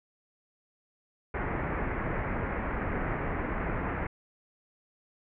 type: low-pass noise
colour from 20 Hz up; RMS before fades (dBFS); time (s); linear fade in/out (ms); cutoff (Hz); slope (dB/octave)
pink; -32; 1.34-4.07; 5; 2200; 48
effects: none